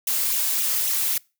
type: noise with flanger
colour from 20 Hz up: blue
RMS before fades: -23 dBFS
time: 0.07-1.18 s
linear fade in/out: 5 ms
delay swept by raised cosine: 0.3 to 4.6 ms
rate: 3.7 Hz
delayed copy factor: +0.7
effects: noise-tail reverb RT60 0.3 s tail -25 dB re dry